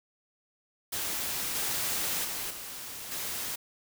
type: noise with level steps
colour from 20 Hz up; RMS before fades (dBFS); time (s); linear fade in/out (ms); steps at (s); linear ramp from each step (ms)
white; -33 / -31 / -35 / -41 / -35; 0.92-3.56; 10; 1.55 / 2.24 / 2.5 / 3.11; 10
effects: none